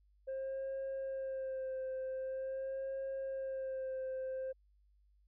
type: tone with vibrato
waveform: sine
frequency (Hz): 530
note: C5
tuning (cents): +22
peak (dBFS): -35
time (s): 0.27-4.53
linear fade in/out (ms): 20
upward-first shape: sine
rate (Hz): 0.45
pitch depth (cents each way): 25
effects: tanh soft clip ceiling -36 dBFS + added 50 Hz sine -66 dBFS peak until 5.27 s